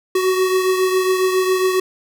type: beating tone pair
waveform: square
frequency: 372.4 / 379.7 Hz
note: F#4 / F#4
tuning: +11 / +45 cents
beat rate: 7.3 Hz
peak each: -16 / -24 dBFS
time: 0.15-1.8 s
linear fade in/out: 5 ms
effects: none